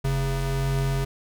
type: tone pair together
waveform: square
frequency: 44.82 / 135.8 Hz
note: F1 / C#3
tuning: +46 / -35 cents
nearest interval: octave + perfect fifth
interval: 1919 cents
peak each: -28 / -25 dBFS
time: 0.04-1.05 s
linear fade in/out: 10 ms
effects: none